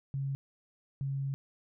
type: tone bursts at uneven times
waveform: sine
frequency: 137.2 Hz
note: C#3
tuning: 17 cents flat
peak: -31 dBFS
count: 2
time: 0.14-0.35 / 1.01-1.34 s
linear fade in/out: 0 ms
effects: none